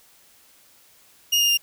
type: tone with pitch steps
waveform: 30% pulse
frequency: 2850 / 2825 / 2801 Hz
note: F7 / F7 / F7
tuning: +34 / +19 / +4 cents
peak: -14 dBFS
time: 1.32-1.575 s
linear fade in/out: 10 ms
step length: 85 ms
effects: white hiss -55 dBFS RMS until 1.62 s